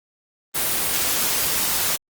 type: noise with amplitude modulation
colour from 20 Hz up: white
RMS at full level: -20 dBFS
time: 0.54-1.97 s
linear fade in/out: 20 ms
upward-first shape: sine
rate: 189 Hz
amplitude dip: 35%
effects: Opus 24 kbps